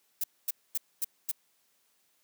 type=noise bursts; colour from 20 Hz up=violet; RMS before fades=-30 dBFS; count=5; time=0.21-1.315 s; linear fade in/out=5 ms; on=29 ms; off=240 ms; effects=white hiss -71 dBFS RMS until 2.23 s + high-pass 150 Hz 12 dB/octave